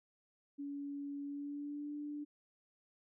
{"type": "tone with pitch glide", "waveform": "sine", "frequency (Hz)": [283.7, 293.9], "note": ["C#4", "D4"], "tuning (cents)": [40, 1], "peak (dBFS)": -40, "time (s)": [0.58, 2.25], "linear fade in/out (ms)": 20, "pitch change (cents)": 61, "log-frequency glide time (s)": [1.24, 1.94], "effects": []}